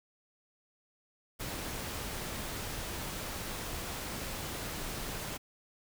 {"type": "noise", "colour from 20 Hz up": "pink", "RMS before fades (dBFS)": -39, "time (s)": [1.39, 5.38], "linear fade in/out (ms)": 20, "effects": []}